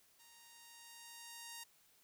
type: tone with level ramp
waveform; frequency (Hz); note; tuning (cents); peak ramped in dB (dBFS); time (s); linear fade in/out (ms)
5% pulse; 932.3; A#5; 0; -50 to -35; 0.19-1.64; 10
effects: white hiss -70 dBFS RMS until 2.03 s